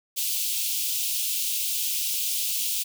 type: high-pass noise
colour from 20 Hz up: white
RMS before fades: -27 dBFS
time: 0.16-2.84 s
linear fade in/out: 20 ms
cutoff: 2600 Hz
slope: 48 dB/octave
effects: none